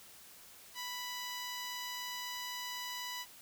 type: tone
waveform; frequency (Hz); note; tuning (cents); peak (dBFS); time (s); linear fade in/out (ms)
10% pulse; 987.8; B5; 0; -31; 0.74-3.26; 50
effects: white hiss -56 dBFS RMS until 3.41 s